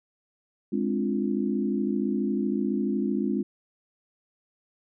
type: chord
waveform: sine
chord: D half-diminished seventh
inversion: second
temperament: equal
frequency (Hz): 207.7 / 261.6 / 293.7 / 349.2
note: Ab3 / C4 / D4 / F4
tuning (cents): 0 / 0 / 0 / 0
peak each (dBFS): -27 / -29 / -32 / -31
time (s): 0.72-3.43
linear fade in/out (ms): 10
effects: none